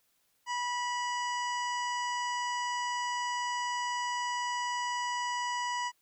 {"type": "harmonic tone", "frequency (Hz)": 977, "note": "B5", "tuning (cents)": -19, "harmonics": [1, 2, 3, 5, 6, 7, 8], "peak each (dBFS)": [-32, -38, -42, -46, -48, -49, -50], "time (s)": [0.46, 5.92], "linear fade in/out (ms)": 50, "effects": ["white hiss -73 dBFS RMS until 6.01 s"]}